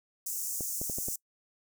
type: high-pass noise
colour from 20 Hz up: pink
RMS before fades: -35 dBFS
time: 0.26-1.16 s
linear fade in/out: 5 ms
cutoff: 6100 Hz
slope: 48 dB/octave
type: clicks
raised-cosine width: 2 ms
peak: -25 dBFS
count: 5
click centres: 0.608 / 0.815 / 0.898 / 0.985 / 1.085 s
effects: noise-tail reverb RT60 0.1 s tail -24 dB re dry

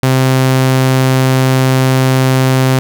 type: tone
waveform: sawtooth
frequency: 130.81 Hz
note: C3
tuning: in tune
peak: -4 dBFS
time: 0.03-2.79 s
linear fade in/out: 0 ms
effects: none

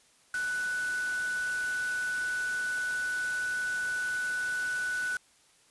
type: tone in noise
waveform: sine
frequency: 1487 Hz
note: F#6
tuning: 8 cents sharp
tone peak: -29 dBFS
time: 0.34-5.17 s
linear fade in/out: 2 ms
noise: white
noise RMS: -42 dBFS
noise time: 0.34-5.17 s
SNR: +10 dB
effects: white hiss -63 dBFS RMS until 5.7 s + resampled to 24000 Hz

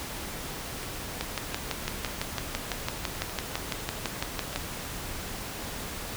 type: two click trains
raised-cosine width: 0.2 ms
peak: -11 / -21 dBFS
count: 21 / 4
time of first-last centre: 1.21-4.56 / 0.83-4.529 s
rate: 5.97 / 0.811 Hz
effects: pink hiss -37 dBFS RMS until 6.16 s

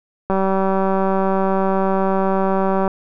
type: click train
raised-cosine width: 1 ms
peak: -6 dBFS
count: 496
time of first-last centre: 0.3-2.878 s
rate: 192 Hz
effects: none

